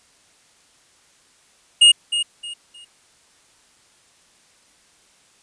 square tone with echo, 2855 Hz, F7, 37 cents sharp, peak -8 dBFS, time 1.81-1.92 s, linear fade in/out 10 ms, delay 310 ms, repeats 3, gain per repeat -11 dB, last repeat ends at 2.85 s, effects white hiss -56 dBFS RMS until 5.42 s + resampled to 22050 Hz

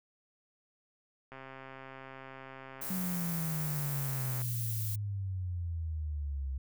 click train, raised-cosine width 0.5 ms, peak -32 dBFS, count 413, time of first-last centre 1.32-4.418 s, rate 133 Hz
violet noise, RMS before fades -39 dBFS, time 2.81-4.96 s, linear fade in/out 10 ms
sine exponential sweep, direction down, 189.8 to 65.5 Hz, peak -33 dBFS, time 2.9-6.58 s, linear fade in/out 5 ms
effects none

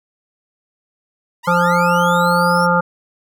sawtooth linear sweep, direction up, 896 to 5588 Hz, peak -25 dBFS, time 1.43-2.67 s, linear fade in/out 20 ms
harmonic tone, 174.61 Hz, F3, in tune, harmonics 1 / 3 / 5 / 7 / 8, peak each -18 / -18 / -18 / -18 / -18 dBFS, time 1.47-2.81 s, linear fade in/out 10 ms
effects none

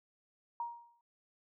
sine tone with exponential decay, 942 Hz, A#5, 18 cents sharp, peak -33 dBFS, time 0.6-1.01 s, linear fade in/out 2 ms, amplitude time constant 88 ms, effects none

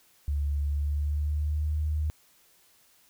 sine tone with pitch glide, 72 to 76.28 Hz, D2 to D#2, -34 to -34 cents, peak -25 dBFS, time 0.28-2.1 s, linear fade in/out 0 ms, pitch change +100 cents, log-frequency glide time 0.66-1.76 s, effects white hiss -62 dBFS RMS until 3.09 s

